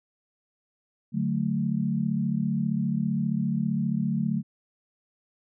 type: chord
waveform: sine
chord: D major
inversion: none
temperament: equal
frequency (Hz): 146.83 / 185 / 220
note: D3 / F#3 / A3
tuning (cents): 0 / 0 / 0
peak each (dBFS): -29 / -28 / -27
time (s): 1.12-4.43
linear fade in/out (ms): 50
effects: none